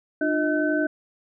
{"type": "tone cluster", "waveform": "sine", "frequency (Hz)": [301, 352.2, 630, 1522], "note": ["D4", "F4", "D#5", "F#6"], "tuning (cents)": [43, 15, 21, 48], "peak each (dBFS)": [-23, -30, -26, -27], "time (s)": [0.21, 0.87], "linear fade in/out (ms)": 5, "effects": []}